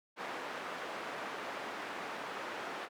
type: low-pass noise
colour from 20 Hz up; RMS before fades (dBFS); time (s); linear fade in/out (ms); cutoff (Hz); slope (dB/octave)
white; -41; 0.16-2.89; 50; 1500; 12
effects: high-pass 300 Hz 12 dB/octave